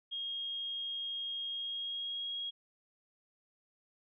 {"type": "tone with pitch glide", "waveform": "sine", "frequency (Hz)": [3254, 3288], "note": ["G#7", "G#7"], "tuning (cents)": [-36, -18], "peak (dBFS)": -36, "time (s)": [0.11, 2.51], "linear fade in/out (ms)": 20, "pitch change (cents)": 18, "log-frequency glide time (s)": [1.48, 2.31], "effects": []}